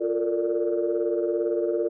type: chord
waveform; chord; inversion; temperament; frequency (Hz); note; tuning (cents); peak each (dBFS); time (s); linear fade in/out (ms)
sine; Bb major seventh; second; equal with one note detuned; 349.2 / 448.5 / 466.2 / 587.3; F4 / A4 / Bb4 / D5; 0 / +33 / 0 / 0; -25 / -28 / -28 / -29; 0-1.89; 20
effects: tanh soft clip ceiling -14 dBFS